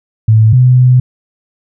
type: tone pair in turn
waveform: sine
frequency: 110 / 126.29 Hz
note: A2 / B2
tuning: 0 / +39 cents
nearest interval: major second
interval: 239 cents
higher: second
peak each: -3 dBFS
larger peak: neither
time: 0.28-0.53 / 0.53-1 s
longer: second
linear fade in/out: 5 ms
effects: none